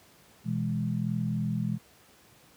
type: chord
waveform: sine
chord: E major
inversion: second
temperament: equal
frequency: 123.47 / 164.81 / 207.7 Hz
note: B2 / E3 / G#3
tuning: 0 / 0 / 0 cents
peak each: -31 dBFS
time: 0.44-1.79 s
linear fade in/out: 50 ms
effects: pink hiss -58 dBFS RMS until 2.56 s + high-pass 80 Hz 12 dB/octave